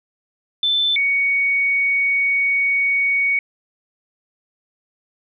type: tone pair in turn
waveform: sine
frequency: 3529 / 2235 Hz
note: A7 / C#7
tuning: +4 / +14 cents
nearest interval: minor sixth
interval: 790 cents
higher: first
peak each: -15 dBFS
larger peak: neither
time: 0.63-0.96 / 0.96-3.39 s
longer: second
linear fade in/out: 2 ms
effects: none